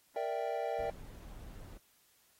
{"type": "chord", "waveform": "triangle", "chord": "E half-diminished seventh", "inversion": "second", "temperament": "equal", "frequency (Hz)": [466.2, 587.3, 659.3, 784], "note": ["Bb4", "D5", "E5", "G5"], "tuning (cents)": [0, 0, 0, 0], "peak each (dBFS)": -37, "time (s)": [0.16, 0.9], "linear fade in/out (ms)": 2}
{"type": "noise", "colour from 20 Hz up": "brown", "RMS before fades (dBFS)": -49, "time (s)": [0.78, 1.78], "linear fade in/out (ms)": 10}
{"effects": ["white hiss -69 dBFS RMS until 2.39 s", "AAC 48 kbps"]}